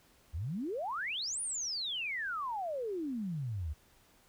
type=exponential two-way sweep; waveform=sine; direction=up then down; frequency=69.3 to 9800 to 69.3 Hz; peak=-34 dBFS; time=0.33-3.74 s; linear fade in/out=20 ms; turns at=1.41 s; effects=pink hiss -65 dBFS RMS until 4.28 s